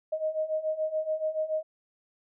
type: beating tone pair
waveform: sine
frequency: 621 / 628 Hz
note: D#5 / D#5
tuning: -3 / +16 cents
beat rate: 7 Hz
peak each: -32 / -29 dBFS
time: 0.12-1.63 s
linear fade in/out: 10 ms
effects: none